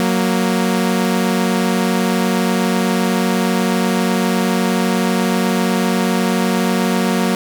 sawtooth tone pair together, 185 / 233.1 Hz, F#3 / A#3, 0 / 0 cents, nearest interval major third, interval 400 cents, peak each -13 dBFS, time 0-7.35 s, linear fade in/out 0 ms, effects none

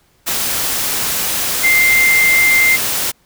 sine tone in noise, 2093 Hz, C7, in tune, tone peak -9 dBFS, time 1.63-2.77 s, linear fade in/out 20 ms, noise white, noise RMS -18 dBFS, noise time 0.26-3.12 s, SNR +6 dB, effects pink hiss -56 dBFS RMS until 3.25 s

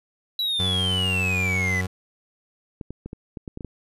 triangle exponential sweep, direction down, 3951 to 1975.5 Hz, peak -21 dBFS, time 0.39-1.81 s, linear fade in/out 2 ms
30% pulse tone with vibrato, 92.5 Hz, F#2, in tune, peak -22 dBFS, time 0.59-1.87 s, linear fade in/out 10 ms, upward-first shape sine, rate 20 Hz, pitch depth 13 cents each way
clicks, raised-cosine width 3 ms, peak -21 dBFS, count 9, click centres 2.812 / 2.906 / 3.06 / 3.131 / 3.372 / 3.478 / 3.574 / 3.608 / 3.647 s
effects resampled to 32000 Hz

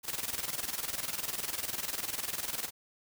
white noise with tremolo, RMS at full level -34 dBFS, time 0.03-2.71 s, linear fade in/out 50 ms, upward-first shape square, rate 20 Hz, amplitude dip 70%, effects none

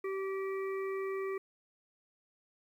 harmonic tone, 386.6 Hz, G4, 24 cents flat, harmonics 1 / 3 / 5 / 6, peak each -34 / -44 / -48 / -50 dBFS, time 0.04-1.38 s, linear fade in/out 5 ms, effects 11-bit

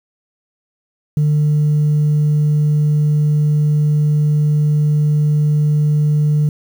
sine tone, 150 Hz, D3, 37 cents sharp, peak -9 dBFS, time 1.17-6.49 s, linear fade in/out 2 ms, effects tanh soft clip ceiling -9 dBFS + 7-bit

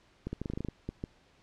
clicks, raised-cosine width 3 ms, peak -22 dBFS, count 12, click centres 0.27 / 0.33 / 0.416 / 0.458 / 0.5 / 0.536 / 0.575 / 0.606 / 0.648 / 0.686 / 0.89 / 1.039 s, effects pink hiss -64 dBFS RMS until 1.42 s + low-pass 5000 Hz 12 dB/octave

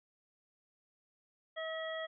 harmonic tone with a mistuned harmonic, 642 Hz, E5, 46 cents flat, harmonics 1 / 2 / 3 / 5, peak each -39 / -47 / -43 / -47 dBFS, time 1.56-2.07 s, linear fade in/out 20 ms, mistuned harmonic 5, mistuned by +38 cents, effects none

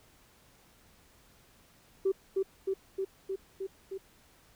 sine tone with echo, 385.5 Hz, G4, 29 cents flat, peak -23 dBFS, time 2.05-2.12 s, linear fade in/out 10 ms, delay 310 ms, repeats 6, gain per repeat -2 dB, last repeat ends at 3.98 s, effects tanh soft clip ceiling -20 dBFS + pink hiss -62 dBFS RMS until 4.55 s

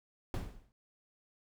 brown noise with exponential decay, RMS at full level -31 dBFS, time 0.34-0.72 s, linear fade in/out 1 ms, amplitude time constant 81 ms, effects none

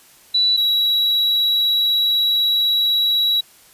sine / triangle tone pair in turn, 3951 / 3892 Hz, B7 / B7, 0 / -26 cents, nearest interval unison, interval 26 cents, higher first, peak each -13 dBFS, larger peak neither, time 0.34-0.57 / 0.57-3.41 s, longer second, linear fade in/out 10 ms, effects white hiss -49 dBFS RMS until 3.73 s + resampled to 32000 Hz

